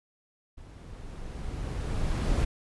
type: noise with level ramp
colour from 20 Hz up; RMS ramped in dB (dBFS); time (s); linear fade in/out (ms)
brown; -47 to -24; 0.57-2.45; 10
effects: resampled to 24000 Hz